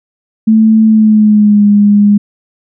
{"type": "tone with pitch glide", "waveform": "sine", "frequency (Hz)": [220, 205.3], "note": ["A3", "G#3"], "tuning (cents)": [0, -20], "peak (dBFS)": -3, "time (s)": [0.47, 2.18], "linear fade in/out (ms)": 10, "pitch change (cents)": -120, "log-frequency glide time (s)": [0.85, 1.65], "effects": []}